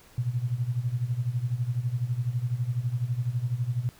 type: tone with tremolo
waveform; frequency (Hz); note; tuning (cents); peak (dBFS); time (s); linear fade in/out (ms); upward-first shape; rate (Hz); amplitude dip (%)
sine; 121.8; B2; -24; -22; 0.18-3.89; 0; sine; 12; 80
effects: pink hiss -55 dBFS RMS until 3.99 s